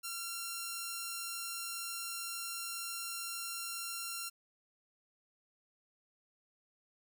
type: tone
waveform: 5% pulse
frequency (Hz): 1371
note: F6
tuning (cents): -32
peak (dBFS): -27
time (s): 0.03-4.3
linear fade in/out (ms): 20
effects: none